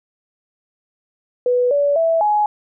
sine tone with pitch steps, 493.5 / 573 / 658 / 839 Hz, B4 / D5 / E5 / G#5, -1 / -43 / -3 / +17 cents, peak -13 dBFS, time 1.46-2.46 s, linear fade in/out 2 ms, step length 250 ms, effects none

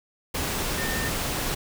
sine tone in noise, 1814 Hz, A#6, 48 cents flat, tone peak -31 dBFS, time 0.78-1.09 s, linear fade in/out 10 ms, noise pink, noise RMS -28 dBFS, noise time 0.34-1.55 s, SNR -6 dB, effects none

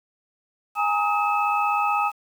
sine tone cluster, 825 / 921 / 1264 / 2605 Hz, G#5 / A#5 / D#6 / E7, -12 / -21 / +27 / -21 cents, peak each -23 / -30 / -23 / -29 dBFS, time 0.75-2.12 s, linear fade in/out 50 ms, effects 8-bit

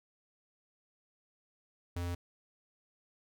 square tone, 87.31 Hz, F2, in tune, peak -35 dBFS, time 1.96-2.15 s, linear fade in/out 5 ms, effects none

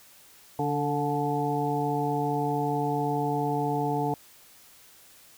harmonic tone with a mistuned harmonic, 144.6 Hz, D3, 27 cents flat, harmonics 1 / 2 / 3 / 5 / 6, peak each -31 / -31 / -31 / -31 / -31 dBFS, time 0.59-4.14 s, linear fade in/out 2 ms, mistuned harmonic 3, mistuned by +32 cents, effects white hiss -54 dBFS RMS until 5.37 s

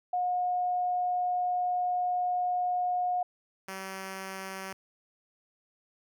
sine / 5% pulse tone pair in turn, 721 / 191.44 Hz, F#5 / G3, -45 / -41 cents, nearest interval octave + major seventh, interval 2296 cents, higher first, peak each -26 dBFS, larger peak neither, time 0.13-3.23 / 3.68-4.73 s, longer first, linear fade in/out 5 ms, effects none

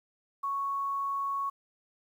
sine tone, 1108.7 Hz, C#6, in tune, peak -29 dBFS, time 0.43-1.5 s, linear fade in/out 10 ms, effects 10-bit

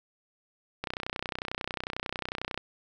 click train, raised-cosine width 0.3 ms, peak -16 dBFS, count 55, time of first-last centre 0.84-2.576 s, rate 31.1 Hz, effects none

